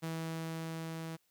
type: tone with level ramp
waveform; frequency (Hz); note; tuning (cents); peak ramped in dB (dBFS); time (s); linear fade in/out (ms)
sawtooth; 162.7; E3; -22; -32 to -36; 0.02-1.17; 20
effects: white hiss -75 dBFS RMS until 1.3 s